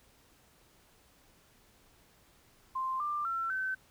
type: tone with pitch steps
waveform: sine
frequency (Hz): 1046.5 / 1188.3 / 1349.3 / 1532.2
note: C6 / D6 / E6 / G6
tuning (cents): 0 / +20 / +40 / -40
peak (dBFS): -31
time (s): 2.75-3.75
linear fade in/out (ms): 10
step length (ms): 250
effects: pink hiss -64 dBFS RMS until 3.9 s